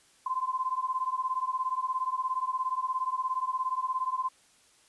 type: beating tone pair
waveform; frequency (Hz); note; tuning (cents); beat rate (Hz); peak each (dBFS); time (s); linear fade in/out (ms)
sine; 1025 / 1042; C6 / C6; -36 / -7; 17; -31; 0.26-4.29; 5
effects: white hiss -62 dBFS RMS until 4.88 s + resampled to 24000 Hz